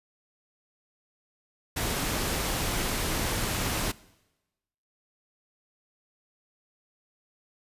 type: noise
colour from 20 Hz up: pink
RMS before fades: -29 dBFS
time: 1.76-3.92 s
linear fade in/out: 10 ms
effects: noise-tail reverb RT60 1.0 s tail -21 dB re dry + resampled to 32000 Hz